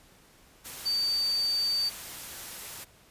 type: tone in noise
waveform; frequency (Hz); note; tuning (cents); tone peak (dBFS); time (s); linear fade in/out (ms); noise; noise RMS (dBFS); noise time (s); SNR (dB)
sine; 4600; D8; -37; -25; 0.85-1.9; 20; white; -41; 0.64-2.85; +13
effects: pink hiss -58 dBFS RMS until 3.1 s + resampled to 32000 Hz